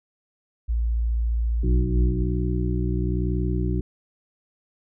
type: tone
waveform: sine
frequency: 57.3 Hz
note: A#1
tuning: 29 cents flat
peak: -20 dBFS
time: 0.68-2.24 s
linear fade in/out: 20 ms
type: harmonic tone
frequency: 61 Hz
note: B1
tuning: 21 cents flat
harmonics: 1 / 2 / 3 / 5 / 6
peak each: -24 / -27 / -29 / -31 / -32 dBFS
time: 1.63-3.81 s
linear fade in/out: 5 ms
effects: none